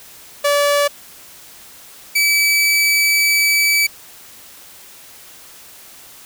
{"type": "tone pair in turn", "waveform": "sawtooth", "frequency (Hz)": [576, 2299], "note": ["D5", "D7"], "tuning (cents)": [-34, -37], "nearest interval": "2 octaves", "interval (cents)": 2397, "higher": "second", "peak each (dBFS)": -9, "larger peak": "neither", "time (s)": [[0.44, 0.88], [2.15, 3.87]], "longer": "second", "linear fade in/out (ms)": 10, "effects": ["white hiss -41 dBFS RMS until 6.25 s"]}